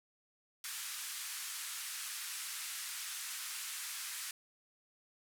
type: band-pass noise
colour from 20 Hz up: white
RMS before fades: -43 dBFS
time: 0.64-4.31 s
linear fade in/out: 2 ms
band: 1200 to 12000 Hz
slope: 24 dB/octave
effects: none